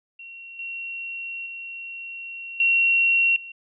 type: tone with level steps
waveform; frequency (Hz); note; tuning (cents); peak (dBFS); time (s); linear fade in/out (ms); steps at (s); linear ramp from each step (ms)
sine; 2736; F7; -36; -38 / -30 / -33 / -16 / -36; 0.19-3.52; 5; 0.59 / 1.46 / 2.6 / 3.36; 2
effects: none